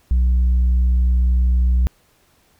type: tone with tanh clipping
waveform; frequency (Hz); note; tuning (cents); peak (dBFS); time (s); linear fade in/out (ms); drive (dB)
triangle; 61.74; B1; 0; -13; 0.11-1.87; 0; 7
effects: pink hiss -58 dBFS RMS until 2.59 s